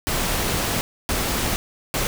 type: noise bursts at uneven times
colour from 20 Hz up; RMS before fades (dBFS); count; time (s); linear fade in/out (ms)
pink; -23; 3; 0.07-0.81 / 1.09-1.56 / 1.94-2.07; 0
effects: none